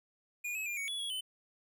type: tone with pitch steps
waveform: square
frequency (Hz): 2437 / 2571 / 2401 / 2236 / 3399 / 3337 / 3037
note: D#7 / E7 / D7 / C#7 / G#7 / G#7 / F#7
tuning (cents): -37 / -44 / +38 / +14 / +39 / +8 / +44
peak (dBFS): -36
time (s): 0.44-1.21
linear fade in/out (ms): 10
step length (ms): 110
effects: none